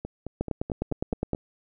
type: two click trains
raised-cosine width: 2 ms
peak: -13 / -20 dBFS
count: 10 / 7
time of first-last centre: 0.41-1.333 / 0.05-1.349 s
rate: 9.75 / 4.62 Hz
effects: none